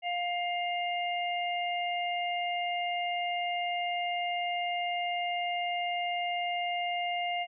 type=harmonic tone; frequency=704 Hz; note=F5; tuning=14 cents sharp; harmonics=1 / 3 / 4; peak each=-31 / -36 / -37 dBFS; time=0.02-7.47 s; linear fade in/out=50 ms; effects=none